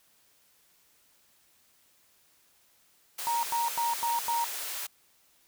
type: high-pass noise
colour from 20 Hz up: white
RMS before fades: -36 dBFS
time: 3.18-4.87 s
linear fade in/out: 10 ms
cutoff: 540 Hz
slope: 12 dB/octave
type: tone bursts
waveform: sine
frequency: 936 Hz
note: A#5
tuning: 7 cents sharp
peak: -26 dBFS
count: 5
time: 3.27-4.442 s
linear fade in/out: 0 ms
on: 160 ms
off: 93 ms
effects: white hiss -65 dBFS RMS until 5.47 s